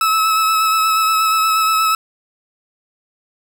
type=tone with vibrato; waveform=40% pulse; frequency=1298 Hz; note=E6; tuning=27 cents flat; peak=-12 dBFS; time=0.01-1.95 s; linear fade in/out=2 ms; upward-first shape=sine; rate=8.4 Hz; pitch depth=18 cents each way; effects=8-bit